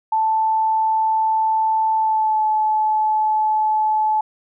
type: tone with pitch glide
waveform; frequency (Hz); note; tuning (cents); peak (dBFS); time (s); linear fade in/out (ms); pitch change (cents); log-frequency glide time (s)
sine; 880 to 862.9; A5 to A5; 0 to -34; -15; 0.12-4.21; 5; -34; 1.96-2.44
effects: none